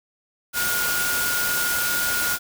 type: tone in noise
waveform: sine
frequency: 1432 Hz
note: F6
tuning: 43 cents sharp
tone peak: -24 dBFS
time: 0.53-2.39 s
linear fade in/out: 50 ms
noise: white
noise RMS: -25 dBFS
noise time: 0.53-2.39 s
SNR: -2 dB
effects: none

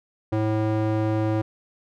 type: tone with band-pass filter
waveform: square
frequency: 108.7 Hz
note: A2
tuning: 21 cents flat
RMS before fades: -23 dBFS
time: 0.32-1.42 s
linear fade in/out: 10 ms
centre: 390 Hz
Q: 0.81
effects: none

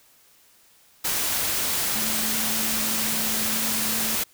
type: tone in noise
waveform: sine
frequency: 220 Hz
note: A3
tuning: in tune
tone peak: -33 dBFS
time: 1.95-4.16 s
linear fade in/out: 10 ms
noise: white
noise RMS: -25 dBFS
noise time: 1.04-4.24 s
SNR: -11 dB
effects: white hiss -57 dBFS RMS until 4.33 s

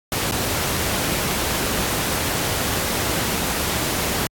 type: noise with dropouts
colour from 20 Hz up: pink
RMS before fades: -22 dBFS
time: 0.12-4.27 s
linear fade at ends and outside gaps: 1 ms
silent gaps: 0.312-0.321 s
effects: high-pass 60 Hz 12 dB/octave + AAC 64 kbps

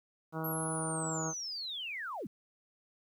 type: harmonic tone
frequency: 160 Hz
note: D#3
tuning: 49 cents sharp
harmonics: 1 / 2 / 3 / 4 / 5 / 6 / 7 / 8 / 9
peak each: -38 / -41 / -43 / -44 / -45 / -46 / -46 / -47 / -48 dBFS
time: 0.32-1.34 s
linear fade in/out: 50 ms
type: linear sweep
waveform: sine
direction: down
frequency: 11840 to 140 Hz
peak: -37 dBFS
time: 0.44-2.27 s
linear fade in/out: 5 ms
effects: 11-bit

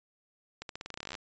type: accelerating click train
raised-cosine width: 0.2 ms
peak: -22 dBFS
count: 18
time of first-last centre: 0.62-1.152 s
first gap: 72 ms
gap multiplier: 0.88
effects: resampled to 16000 Hz

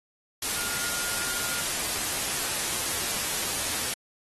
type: tone in noise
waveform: sine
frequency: 1419 Hz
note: F6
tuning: 27 cents sharp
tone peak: -37 dBFS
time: 0.56-1.61 s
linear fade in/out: 5 ms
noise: white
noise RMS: -29 dBFS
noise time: 0.42-3.94 s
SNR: -11 dB
effects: AAC 32 kbps

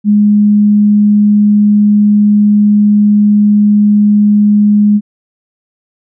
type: tone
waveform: sine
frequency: 207.7 Hz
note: G#3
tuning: in tune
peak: -4 dBFS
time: 0.04-5.01 s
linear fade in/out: 50 ms
effects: none

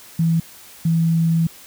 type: tone pair in turn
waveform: sine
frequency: 164.7 / 164.7 Hz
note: E3 / E3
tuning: -1 / -1 cents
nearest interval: unison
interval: 0 cents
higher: neither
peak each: -14 dBFS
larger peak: neither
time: 0.19-0.4 / 0.85-1.47 s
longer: second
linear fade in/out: 5 ms
effects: white hiss -43 dBFS RMS until 1.66 s

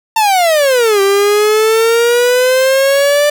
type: exponential two-way sweep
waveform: 45% pulse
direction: down then up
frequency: 909 to 390.6 to 592 Hz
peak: -8 dBFS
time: 0.16-3.3 s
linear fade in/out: 5 ms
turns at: 1.01 s
effects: none

